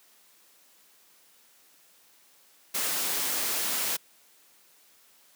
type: noise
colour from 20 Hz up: white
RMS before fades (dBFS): -29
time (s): 2.74-3.97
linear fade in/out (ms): 10
effects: white hiss -60 dBFS RMS until 5.35 s + high-pass 200 Hz 12 dB/octave